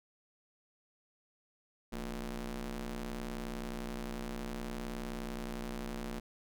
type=ring-modulated tone; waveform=sawtooth; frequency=130.81 Hz; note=C3; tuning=in tune; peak=-31 dBFS; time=1.92-6.2 s; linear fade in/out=10 ms; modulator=95.1 Hz; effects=none